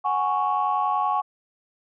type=chord; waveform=sine; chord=F# suspended second; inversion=none; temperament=equal; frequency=740 / 830.6 / 1108.7 Hz; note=F#5 / G#5 / C#6; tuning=0 / 0 / 0 cents; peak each=-26 / -24 / -23 dBFS; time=0.04-1.22 s; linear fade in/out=20 ms; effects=tanh soft clip ceiling -13 dBFS